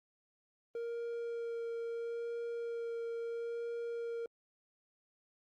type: tone with vibrato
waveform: triangle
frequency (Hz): 466.2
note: A#4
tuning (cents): 0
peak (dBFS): -35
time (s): 0.75-4.26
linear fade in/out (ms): 2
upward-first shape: sine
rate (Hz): 0.75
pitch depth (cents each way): 10
effects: Opus 32 kbps